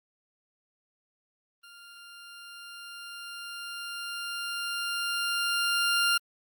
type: tone with level ramp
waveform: 20% pulse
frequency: 1396.9 Hz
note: F6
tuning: in tune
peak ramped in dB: -44 to -17 dBFS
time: 1.63-6.18 s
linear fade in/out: 10 ms
effects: Opus 32 kbps